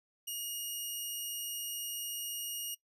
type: tone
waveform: 10% pulse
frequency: 2869 Hz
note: F7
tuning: 46 cents sharp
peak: -28 dBFS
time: 0.27-2.75 s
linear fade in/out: 10 ms
effects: noise-tail reverb RT60 0.1 s tail -20 dB re dry + resampled to 32000 Hz